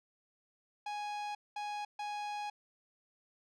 45% pulse tone bursts at uneven times, 830.6 Hz, G#5, in tune, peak -37 dBFS, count 3, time 0.86-1.35 / 1.56-1.85 / 1.99-2.5 s, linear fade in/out 5 ms, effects low-pass 5000 Hz 12 dB/octave

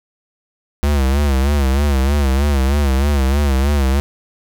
square tone with vibrato, 69.4 Hz, C#2, 3 cents sharp, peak -13 dBFS, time 0.83-4 s, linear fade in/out 0 ms, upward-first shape sine, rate 3.2 Hz, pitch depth 100 cents each way, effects none

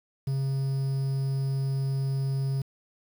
triangle tone with quantisation, 135.4 Hz, C#3, 40 cents flat, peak -23 dBFS, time 0.27-2.62 s, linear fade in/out 5 ms, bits 8, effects none

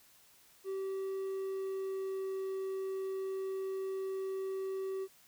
triangle tone with pitch glide, 385.7 to 383.5 Hz, G4 to G4, -28 to -38 cents, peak -33 dBFS, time 0.64-5.08 s, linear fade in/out 50 ms, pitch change -10 cents, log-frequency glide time 1.3-2.37 s, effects white hiss -63 dBFS RMS until 5.27 s

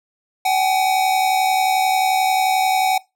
square tone pair together, 757 / 828.3 Hz, F#5 / G#5, +39 / -5 cents, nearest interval major second, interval 156 cents, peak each -17 / -23 dBFS, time 0.45-2.98 s, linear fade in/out 5 ms, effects noise-tail reverb RT60 0.2 s tail -20 dB re dry

